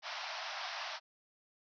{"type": "band-pass noise", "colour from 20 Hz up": "pink", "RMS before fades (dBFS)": -42, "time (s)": [0.02, 1], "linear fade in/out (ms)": 50, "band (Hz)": [620, 5700], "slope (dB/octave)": 96, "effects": []}